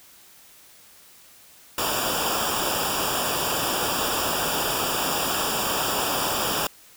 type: noise with comb filter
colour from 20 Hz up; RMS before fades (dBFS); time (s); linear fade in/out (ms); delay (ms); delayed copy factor
pink; -25; 1.78-6.67; 2; 0.48; -0.9
effects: white hiss -51 dBFS RMS until 6.96 s